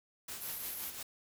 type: noise with tremolo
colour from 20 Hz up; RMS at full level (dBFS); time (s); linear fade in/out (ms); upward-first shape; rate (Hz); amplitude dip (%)
white; -42; 0.28-1.03; 5; triangle; 5.8; 55
type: band-pass noise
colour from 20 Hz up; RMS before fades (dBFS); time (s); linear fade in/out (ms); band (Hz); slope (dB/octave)
white; -44; 0.4-0.91; 20; 11000 to 13000; 96
effects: none